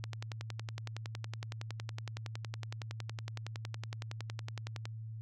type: click train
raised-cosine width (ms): 0.2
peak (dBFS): -24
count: 53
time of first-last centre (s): 0.04-4.855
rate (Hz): 10.8
effects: added 111 Hz sine -41 dBFS peak until 5.21 s